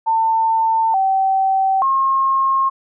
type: tone with pitch steps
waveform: sine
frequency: 897 / 770 / 1075 Hz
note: A5 / G5 / C6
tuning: +33 / -31 / +47 cents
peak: -13 dBFS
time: 0.06-2.7 s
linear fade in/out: 20 ms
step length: 880 ms
effects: none